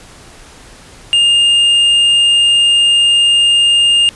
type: tone with hard clipping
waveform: triangle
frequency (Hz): 2820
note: F7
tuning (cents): +16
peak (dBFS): -8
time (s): 1.13-4.09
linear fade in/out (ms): 0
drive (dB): 7
effects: pink hiss -38 dBFS RMS until 4.15 s + resampled to 24000 Hz